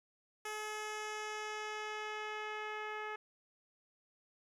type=tone with low-pass filter sweep; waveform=10% pulse; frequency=426.7 Hz; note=G#4; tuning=47 cents sharp; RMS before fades=-42 dBFS; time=0.45-3.16 s; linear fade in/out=5 ms; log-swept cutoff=11000 to 2100 Hz; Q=0.96; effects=12-bit